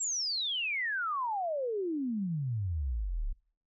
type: exponential sweep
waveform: sine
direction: down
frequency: 7690 to 31.24 Hz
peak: -30 dBFS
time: 0-3.33 s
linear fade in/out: 10 ms
effects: noise-tail reverb RT60 0.5 s tail -23 dB re dry